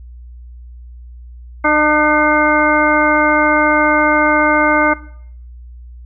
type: harmonic tone with a mistuned harmonic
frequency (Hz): 302.4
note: D#4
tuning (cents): -49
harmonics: 1 / 2 / 3 / 4 / 5 / 7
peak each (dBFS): -17 / -17 / -17 / -17 / -17 / -17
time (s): 1.64-4.94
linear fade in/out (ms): 10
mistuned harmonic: 3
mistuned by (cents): -16
effects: noise-tail reverb RT60 0.6 s tail -18 dB re dry + added 60 Hz sine -32 dBFS peak until 6.05 s